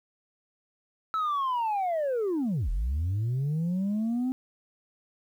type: linear two-way sweep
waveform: sine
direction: down then up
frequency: 1318.5 to 38.56 to 261.5 Hz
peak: -23 dBFS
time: 1.14-4.32 s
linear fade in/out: 0 ms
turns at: 2.7 s
effects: tanh soft clip ceiling -24 dBFS + 10-bit